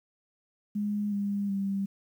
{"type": "tone with pitch steps", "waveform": "sine", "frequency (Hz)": [206.9, 201.7, 196.65], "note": ["G#3", "G3", "G3"], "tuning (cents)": [-6, 50, 6], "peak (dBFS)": -27, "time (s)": [0.75, 1.86], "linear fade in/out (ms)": 10, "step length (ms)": 370, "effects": ["10-bit"]}